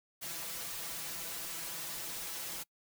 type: noise with comb filter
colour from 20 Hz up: white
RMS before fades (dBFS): -41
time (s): 0.21-2.64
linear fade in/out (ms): 20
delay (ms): 6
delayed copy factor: +0.9
effects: noise-tail reverb RT60 0.1 s tail -24 dB re dry